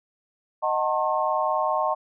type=chord; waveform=sine; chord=D# diminished seventh; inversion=none; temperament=just; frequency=622.3 / 746.7 / 896 / 1075.3 Hz; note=D#5 / F#5 / A5 / C6; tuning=0 / +16 / +31 / +47 cents; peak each=-26 / -28 / -27 / -26 dBFS; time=0.62-1.95 s; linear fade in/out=20 ms; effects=none